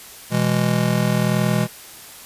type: chord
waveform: square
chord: E major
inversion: second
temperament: just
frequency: 123.61 / 164.81 / 206 Hz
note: B2 / E3 / G#3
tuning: +2 / 0 / -14 cents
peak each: -22 dBFS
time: 0.3-1.68 s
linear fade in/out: 50 ms
effects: white hiss -40 dBFS RMS until 2.25 s + resampled to 32000 Hz